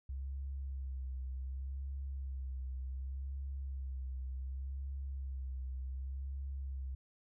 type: tone with vibrato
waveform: sine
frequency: 66.4 Hz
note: C2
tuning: 26 cents sharp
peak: -38 dBFS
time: 0.09-6.95 s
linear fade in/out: 5 ms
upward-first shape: sine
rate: 0.67 Hz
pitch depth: 46 cents each way
effects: none